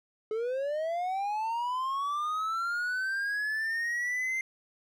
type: linear sweep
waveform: triangle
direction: up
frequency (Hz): 425.2 to 2093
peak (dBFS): -27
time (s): 0.31-4.41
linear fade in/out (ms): 2
effects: none

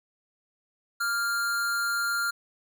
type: tone with amplitude modulation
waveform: square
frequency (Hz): 1396.9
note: F6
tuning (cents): 0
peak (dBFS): -24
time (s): 1-2.31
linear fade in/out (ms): 10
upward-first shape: sine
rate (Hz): 228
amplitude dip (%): 45
effects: none

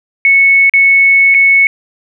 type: tone with dropouts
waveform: sine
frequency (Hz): 2207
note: C#7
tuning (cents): -8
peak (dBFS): -4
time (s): 0.25-1.67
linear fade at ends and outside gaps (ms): 1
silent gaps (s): 0.696-0.737 / 1.342-1.346
effects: none

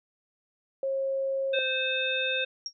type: tone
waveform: sine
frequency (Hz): 540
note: C#5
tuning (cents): -45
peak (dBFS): -26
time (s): 0.83-1.59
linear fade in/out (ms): 2
type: harmonic tone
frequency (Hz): 520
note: C5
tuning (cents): -11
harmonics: 1 / 3 / 5 / 7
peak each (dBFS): -32 / -33 / -30 / -31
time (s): 1.53-2.45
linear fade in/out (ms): 10
type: tone with exponential decay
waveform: sine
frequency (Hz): 5588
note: F8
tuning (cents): 0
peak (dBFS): -27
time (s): 2.66-2.73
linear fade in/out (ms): 1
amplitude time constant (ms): 15
effects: none

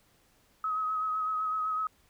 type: tone with vibrato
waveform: sine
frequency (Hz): 1272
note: D#6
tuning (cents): +38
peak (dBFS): -28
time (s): 0.64-1.87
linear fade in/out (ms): 2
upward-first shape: triangle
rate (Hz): 7.9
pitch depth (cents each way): 30
effects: pink hiss -66 dBFS RMS until 2.09 s

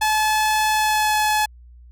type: tone with pitch glide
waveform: sawtooth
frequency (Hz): 861 to 853.6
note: A5 to G#5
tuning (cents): -38 to +47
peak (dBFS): -13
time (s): 0.01-1.46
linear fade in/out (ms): 10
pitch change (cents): -15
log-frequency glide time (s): 0.71-1.15
effects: added 60 Hz sine -42 dBFS peak until 1.91 s

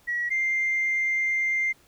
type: tone pair in turn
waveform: sine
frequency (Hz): 1921 / 2097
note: B6 / C7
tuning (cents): -48 / +3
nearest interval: major second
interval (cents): 151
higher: second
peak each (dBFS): -24 / -21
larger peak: second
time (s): 0.07-0.3 / 0.3-1.73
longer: second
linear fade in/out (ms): 20
effects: tanh soft clip ceiling -18 dBFS + pink hiss -59 dBFS RMS until 1.87 s

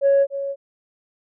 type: tone with echo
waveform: sine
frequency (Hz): 555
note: C#5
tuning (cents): +2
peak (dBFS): -11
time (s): 0.01-0.27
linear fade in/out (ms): 50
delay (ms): 290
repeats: 1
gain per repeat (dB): -12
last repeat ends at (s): 0.56
effects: tanh soft clip ceiling -10 dBFS

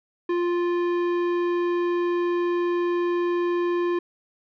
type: tone with tanh clipping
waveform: sine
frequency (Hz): 349.2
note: F4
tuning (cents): 0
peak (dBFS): -23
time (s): 0.29-3.99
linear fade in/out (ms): 5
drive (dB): 14
effects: none

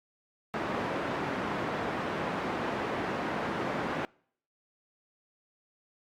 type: band-pass noise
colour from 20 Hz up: pink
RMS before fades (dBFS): -33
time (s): 0.54-4.05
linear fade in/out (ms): 0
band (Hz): 200 to 1700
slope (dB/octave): 12
effects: noise-tail reverb RT60 0.6 s tail -26 dB re dry + Opus 48 kbps

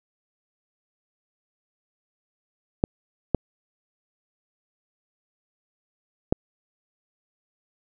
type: clicks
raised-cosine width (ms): 2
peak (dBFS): -5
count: 3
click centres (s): 2.839 / 3.347 / 6.325
effects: none

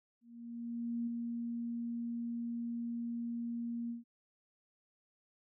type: tone with ADSR envelope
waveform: sine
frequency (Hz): 235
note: A#3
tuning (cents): +14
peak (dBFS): -33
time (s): 0.21-4.04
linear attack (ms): 860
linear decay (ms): 8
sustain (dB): -3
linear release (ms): 140
effects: none

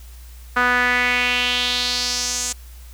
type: tone with band-pass filter sweep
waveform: sawtooth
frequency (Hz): 246.9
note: B3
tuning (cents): 0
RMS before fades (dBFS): -20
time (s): 0.56-2.53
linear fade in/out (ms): 10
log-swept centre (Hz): 1400 to 7300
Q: 3.2
effects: added 60 Hz sine -37 dBFS peak until 2.93 s + white hiss -49 dBFS RMS until 2.93 s

